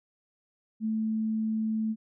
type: tone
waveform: sine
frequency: 219.5 Hz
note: A3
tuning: 4 cents flat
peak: -26 dBFS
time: 0.8-1.96 s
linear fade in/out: 50 ms
effects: none